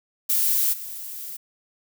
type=noise with level steps; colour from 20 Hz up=violet; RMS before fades=-21 / -35 dBFS; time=0.29-1.37 s; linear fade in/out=10 ms; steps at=0.72 s; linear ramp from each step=20 ms; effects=none